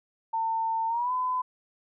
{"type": "tone with pitch glide", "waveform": "sine", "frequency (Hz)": [900, 1010.2], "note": ["A5", "B5"], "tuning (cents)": [39, 39], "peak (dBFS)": -25, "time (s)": [0.33, 1.42], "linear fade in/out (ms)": 10, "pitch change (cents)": 200, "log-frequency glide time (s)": [0.87, 1.12], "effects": []}